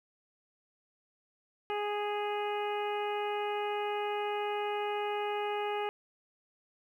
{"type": "harmonic tone", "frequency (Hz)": 414.4, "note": "G#4", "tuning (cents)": -4, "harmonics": [1, 2, 3, 4, 5, 6, 7], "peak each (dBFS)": [-34, -35, -42, -47, -46, -45, -46], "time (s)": [1.7, 5.89], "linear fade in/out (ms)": 0, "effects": ["11-bit"]}